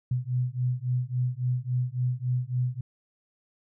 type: beating tone pair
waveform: sine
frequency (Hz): 123.47 / 127.07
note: B2 / B2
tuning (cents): 0 / +50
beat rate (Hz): 3.6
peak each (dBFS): -28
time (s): 0.11-2.81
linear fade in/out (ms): 5
effects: none